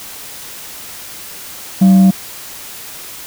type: tone with frequency modulation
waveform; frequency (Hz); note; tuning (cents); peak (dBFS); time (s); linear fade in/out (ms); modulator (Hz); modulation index
sine; 190; F#3; +46; -3; 1.81-2.11; 10; 500; 0.21
effects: tanh soft clip ceiling -1 dBFS + white hiss -31 dBFS RMS until 3.26 s